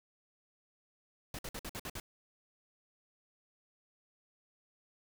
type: noise bursts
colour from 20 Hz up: pink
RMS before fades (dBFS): -42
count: 7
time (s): 1.34-2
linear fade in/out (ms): 2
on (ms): 48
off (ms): 54
effects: none